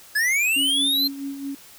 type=linear sweep; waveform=square; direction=up; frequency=1661.2 to 4185 Hz; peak=-19 dBFS; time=0.15-1.08 s; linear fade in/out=10 ms
type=tone with tremolo; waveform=sine; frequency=277.2 Hz; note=C#4; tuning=in tune; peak=-26 dBFS; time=0.56-1.55 s; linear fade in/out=5 ms; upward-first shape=sine; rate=4.6 Hz; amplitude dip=55%
effects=white hiss -47 dBFS RMS until 1.78 s